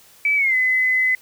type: tone with pitch glide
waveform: sine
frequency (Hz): 2300 to 2026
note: D7 to B6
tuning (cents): -37 to +44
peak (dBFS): -15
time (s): 0.25-1.15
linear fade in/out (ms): 2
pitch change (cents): -219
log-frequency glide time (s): 0.36-0.55
effects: white hiss -50 dBFS RMS until 1.21 s